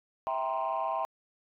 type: chord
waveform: sine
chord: C dominant seventh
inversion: first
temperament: just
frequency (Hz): 654.1 / 784.9 / 941.9 / 1046.5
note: E5 / G5 / Bb5 / C6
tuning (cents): -14 / +2 / +18 / 0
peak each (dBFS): -33 / -33 / -34 / -33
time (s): 0.27-1.05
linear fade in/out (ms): 0
effects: tanh soft clip ceiling -23 dBFS